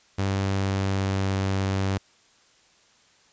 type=tone with pitch glide; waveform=sawtooth; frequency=97.5 to 96.66 Hz; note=G2 to G2; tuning=-9 to -24 cents; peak=-19 dBFS; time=0.18-1.98 s; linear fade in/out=10 ms; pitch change=-15 cents; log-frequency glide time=0.35-1.32 s; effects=white hiss -59 dBFS RMS until 3.32 s + resampled to 16000 Hz